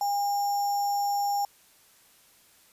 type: tone with sample-and-hold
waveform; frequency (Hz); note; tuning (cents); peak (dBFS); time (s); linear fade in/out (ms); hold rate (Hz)
sine; 810; G#5; -43; -24; 0.01-1.45; 2; 6300
effects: white hiss -59 dBFS RMS until 2.72 s + resampled to 32000 Hz